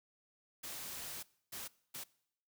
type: noise bursts at uneven times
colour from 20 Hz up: white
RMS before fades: -45 dBFS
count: 3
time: 0.63-1.23 / 1.52-1.68 / 1.94-2.04 s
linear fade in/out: 10 ms
effects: noise-tail reverb RT60 0.7 s tail -22 dB re dry